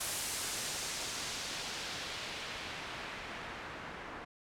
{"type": "noise with low-pass filter sweep", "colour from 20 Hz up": "white", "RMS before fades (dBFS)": -41, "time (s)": [0, 4.25], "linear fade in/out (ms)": 10, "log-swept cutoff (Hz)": [11000, 1400], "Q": 0.93, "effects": []}